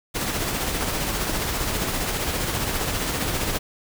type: noise with tremolo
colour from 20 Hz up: pink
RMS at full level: -24 dBFS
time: 0.14-3.59 s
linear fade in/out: 20 ms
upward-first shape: sine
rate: 15 Hz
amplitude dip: 35%
effects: none

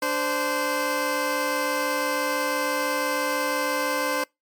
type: tone pair together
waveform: 15% pulse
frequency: 292 / 518 Hz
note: D4 / C5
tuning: -10 / -17 cents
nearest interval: minor seventh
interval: 993 cents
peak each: -22 / -18 dBFS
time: 0.02-4.24 s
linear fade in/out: 5 ms
effects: noise-tail reverb RT60 0.2 s tail -26 dB re dry + MP3 96 kbps

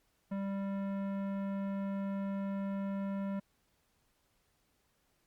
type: tone with tanh clipping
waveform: sine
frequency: 196.7 Hz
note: G3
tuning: 6 cents sharp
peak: -36 dBFS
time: 0.31-3.4 s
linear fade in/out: 10 ms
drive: 16 dB
effects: pink hiss -75 dBFS RMS until 5.26 s + Opus 48 kbps

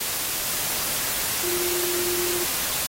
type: tone in noise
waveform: sine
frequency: 353.1 Hz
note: F4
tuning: 19 cents sharp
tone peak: -28 dBFS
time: 1.43-2.44 s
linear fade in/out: 10 ms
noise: white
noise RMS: -26 dBFS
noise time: 0-2.87 s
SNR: -5 dB
effects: AAC 48 kbps

